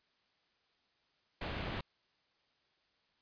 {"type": "low-pass noise", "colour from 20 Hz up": "pink", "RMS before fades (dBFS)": -40, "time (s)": [1.41, 1.81], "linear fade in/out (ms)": 5, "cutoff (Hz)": 3800, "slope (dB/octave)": 24, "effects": ["white hiss -75 dBFS RMS until 3.21 s", "resampled to 11025 Hz"]}